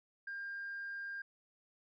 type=tone; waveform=sine; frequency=1602 Hz; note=G6; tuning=37 cents sharp; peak=-39 dBFS; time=0.27-1.22 s; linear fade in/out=5 ms; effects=tanh soft clip ceiling -37 dBFS